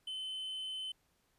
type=tone; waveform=triangle; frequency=3053 Hz; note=G7; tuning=46 cents flat; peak=-37 dBFS; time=0.07-0.92 s; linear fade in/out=5 ms; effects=pink hiss -75 dBFS RMS until 1.38 s + resampled to 32000 Hz